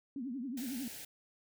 sine tone with vibrato, 255.8 Hz, C4, 39 cents flat, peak -37 dBFS, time 0.16-0.88 s, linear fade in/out 2 ms, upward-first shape triangle, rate 11 Hz, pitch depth 230 cents each way
white band-stop noise, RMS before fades -47 dBFS, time 0.57-1.05 s, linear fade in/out 5 ms, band 900 to 1400 Hz, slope 96 dB/octave
effects none

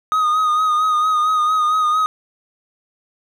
triangle tone with vibrato, 1244.5 Hz, D#6, in tune, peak -12 dBFS, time 0.12-2.06 s, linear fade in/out 0 ms, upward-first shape sine, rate 4.4 Hz, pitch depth 37 cents each way, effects none

